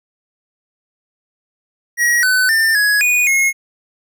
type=tone with pitch steps; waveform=square; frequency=1904 / 1508 / 1795 / 1674 / 2465 / 2163 Hz; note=A#6 / F#6 / A6 / G#6 / D#7 / C#7; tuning=+36 / +32 / +34 / +13 / -17 / -43 cents; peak=-12 dBFS; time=1.97-3.53 s; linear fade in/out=50 ms; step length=260 ms; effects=none